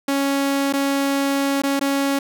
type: tone with dropouts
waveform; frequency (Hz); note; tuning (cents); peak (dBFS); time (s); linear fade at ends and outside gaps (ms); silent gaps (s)
sawtooth; 277.2; C#4; 0; -14; 0.08-2.19; 5; 0.727-0.735 / 1.62-1.635 / 1.795-1.81
effects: none